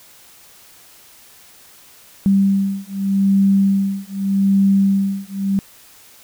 sine beating tone pair, 195.7 / 196.53 Hz, G3 / G3, -3 / +5 cents, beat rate 0.83 Hz, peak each -16 dBFS, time 2.26-5.59 s, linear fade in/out 0 ms, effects white hiss -46 dBFS RMS until 6.23 s

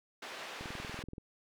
white band-pass noise, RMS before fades -45 dBFS, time 0.22-1.03 s, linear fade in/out 5 ms, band 310 to 2800 Hz, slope 12 dB/octave
click train, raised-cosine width 3 ms, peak -31 dBFS, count 13, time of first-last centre 0.61-1.181 s, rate 21 Hz
effects none

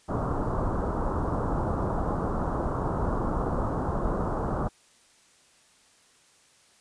pink low-pass noise, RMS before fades -28 dBFS, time 0.08-4.69 s, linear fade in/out 20 ms, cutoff 1300 Hz, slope 48 dB/octave, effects white hiss -60 dBFS RMS until 6.8 s + resampled to 22050 Hz

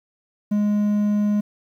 triangle tone, 207.7 Hz, G#3, in tune, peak -15 dBFS, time 0.51-1.41 s, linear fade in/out 10 ms, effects 9-bit

